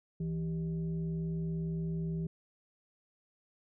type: tone with frequency modulation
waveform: sine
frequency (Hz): 163.5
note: E3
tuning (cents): -14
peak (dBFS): -32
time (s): 0.2-2.27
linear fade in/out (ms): 5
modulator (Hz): 229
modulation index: 0.48
effects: none